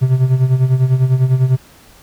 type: tone with tremolo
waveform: triangle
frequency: 129.5 Hz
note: C3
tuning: 17 cents flat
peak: -5 dBFS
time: 0.01-1.57 s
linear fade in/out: 20 ms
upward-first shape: sine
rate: 10 Hz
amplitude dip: 70%
effects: pink hiss -45 dBFS RMS until 2.02 s